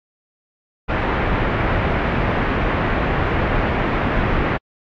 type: low-pass noise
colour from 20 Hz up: pink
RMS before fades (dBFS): -19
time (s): 0.88-4.58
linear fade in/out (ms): 20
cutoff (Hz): 2300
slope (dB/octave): 24
effects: AAC 64 kbps